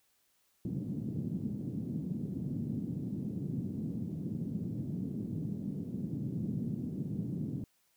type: band-pass noise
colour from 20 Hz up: white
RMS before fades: -37 dBFS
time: 0.65-7.64 s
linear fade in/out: 2 ms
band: 120 to 230 Hz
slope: 24 dB/octave
effects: white hiss -73 dBFS RMS until 7.96 s